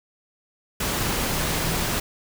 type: tone in noise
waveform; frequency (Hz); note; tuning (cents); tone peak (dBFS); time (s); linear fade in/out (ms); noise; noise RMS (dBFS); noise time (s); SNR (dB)
sine; 162; E3; -30; -32; 1.3-1.87; 5; pink; -25; 0.8-2; -10
effects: none